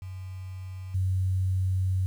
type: tone with level steps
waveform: sine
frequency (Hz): 93.6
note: F#2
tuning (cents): +20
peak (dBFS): -35 / -23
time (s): 0.02-2.06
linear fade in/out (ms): 0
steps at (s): 0.94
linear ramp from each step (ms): 10
effects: 9-bit